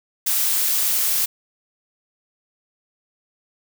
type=noise; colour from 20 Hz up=blue; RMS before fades=-20 dBFS; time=0.26-1.26 s; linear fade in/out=10 ms; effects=none